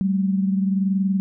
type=tone pair together; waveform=sine; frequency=191.39 / 212.3 Hz; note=G3 / G#3; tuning=-41 / +38 cents; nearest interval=major second; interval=179 cents; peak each=-18 / -27 dBFS; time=0.01-1.2 s; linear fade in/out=0 ms; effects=none